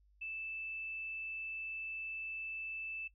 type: tone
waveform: sine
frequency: 2637 Hz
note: E7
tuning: in tune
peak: -40 dBFS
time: 0.21-3.08 s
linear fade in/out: 10 ms
effects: noise-tail reverb RT60 0.1 s tail -17 dB re dry + added 50 Hz sine -65 dBFS peak until 3.14 s